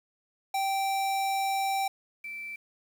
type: tone pair in turn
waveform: square / sine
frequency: 780 / 2332 Hz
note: G5 / D7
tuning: -9 / -13 cents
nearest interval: octave + perfect fifth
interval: 1896 cents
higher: second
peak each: -27 / -36 dBFS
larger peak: first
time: 0.54-1.88 / 2.24-2.56 s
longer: first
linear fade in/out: 5 ms
effects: 9-bit